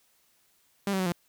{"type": "tone with pitch steps", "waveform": "sawtooth", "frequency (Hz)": [199.4, 190.8, 185.5, 173.4], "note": ["G3", "G3", "F#3", "F3"], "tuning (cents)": [30, -47, 5, -12], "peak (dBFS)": -22, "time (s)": [0.87, 1.122], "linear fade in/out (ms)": 2, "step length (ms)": 63, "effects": ["white hiss -67 dBFS RMS until 1.28 s"]}